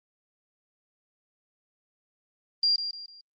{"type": "tone with echo", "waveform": "sine", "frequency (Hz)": 4773, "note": "D8", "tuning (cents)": 27, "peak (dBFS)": -20, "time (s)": [2.63, 2.76], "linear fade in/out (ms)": 2, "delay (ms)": 150, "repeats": 3, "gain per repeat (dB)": -9, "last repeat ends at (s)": 3.21, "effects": ["Opus 24 kbps"]}